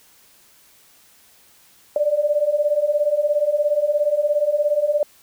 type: beating tone pair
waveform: sine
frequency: 579 / 596 Hz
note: D5 / D5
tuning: -25 / +25 cents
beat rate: 17 Hz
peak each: -21 / -18 dBFS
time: 1.96-5.03 s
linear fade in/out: 2 ms
effects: white hiss -53 dBFS RMS until 5.22 s